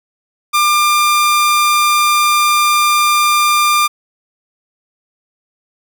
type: tone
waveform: sawtooth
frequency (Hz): 1196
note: D6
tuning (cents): +31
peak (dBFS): -6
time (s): 0.53-3.88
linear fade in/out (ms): 20
effects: none